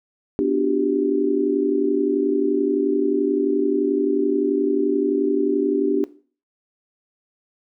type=chord; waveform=sine; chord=G major seventh; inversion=first; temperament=equal with one note detuned; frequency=246.9 / 293.7 / 360.5 / 392 Hz; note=B3 / D4 / F#4 / G4; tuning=0 / 0 / -45 / 0 cents; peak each=-26 / -20 / -26 / -21 dBFS; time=0.39-6.04 s; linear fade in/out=0 ms; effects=noise-tail reverb RT60 0.4 s tail -17 dB re dry